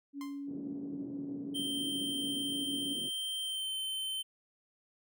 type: tone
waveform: sine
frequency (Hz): 281.5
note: C#4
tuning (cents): +27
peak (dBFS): -38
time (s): 0.13-2.97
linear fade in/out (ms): 50
type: tone with exponential decay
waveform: sawtooth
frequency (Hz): 1046.5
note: C6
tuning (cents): 0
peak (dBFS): -39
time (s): 0.21-0.47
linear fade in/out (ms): 1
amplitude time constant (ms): 56
type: band-pass noise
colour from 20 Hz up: white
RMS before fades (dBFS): -46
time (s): 0.46-3.11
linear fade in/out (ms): 50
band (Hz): 160 to 340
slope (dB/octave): 24
type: tone with pitch glide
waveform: square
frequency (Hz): 3136 to 3089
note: G7 to G7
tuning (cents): 0 to -26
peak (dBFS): -35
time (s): 1.54-4.23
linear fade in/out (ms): 20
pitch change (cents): -26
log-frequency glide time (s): 3.4-3.76
effects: none